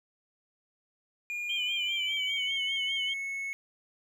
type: tone with pitch glide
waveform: triangle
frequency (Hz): 2425 to 2198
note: D#7 to C#7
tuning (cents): -45 to -15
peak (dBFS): -31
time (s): 1.3-3.53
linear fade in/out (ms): 0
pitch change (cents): -170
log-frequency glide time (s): 1.69-2.57
type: tone with vibrato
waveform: sine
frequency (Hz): 3082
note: G7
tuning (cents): -30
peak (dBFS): -30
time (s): 1.49-3.14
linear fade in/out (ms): 10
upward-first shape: sine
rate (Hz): 5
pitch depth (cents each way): 66
effects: none